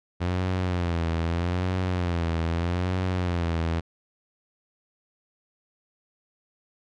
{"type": "tone with vibrato", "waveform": "sawtooth", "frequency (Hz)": 87.31, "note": "F2", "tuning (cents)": 0, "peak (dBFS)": -20, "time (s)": [0.2, 3.81], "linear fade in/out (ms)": 20, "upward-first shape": "sine", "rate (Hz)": 0.8, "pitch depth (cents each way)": 100, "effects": ["low-pass 4000 Hz 12 dB/octave"]}